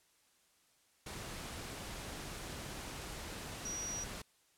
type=tone in noise; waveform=sine; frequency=5780 Hz; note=F#8; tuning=41 cents flat; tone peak=-39 dBFS; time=3.65-4.04 s; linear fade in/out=5 ms; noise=pink; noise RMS=-45 dBFS; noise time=1.06-4.22 s; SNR=+3 dB; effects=white hiss -71 dBFS RMS until 4.57 s + low-pass 11000 Hz 12 dB/octave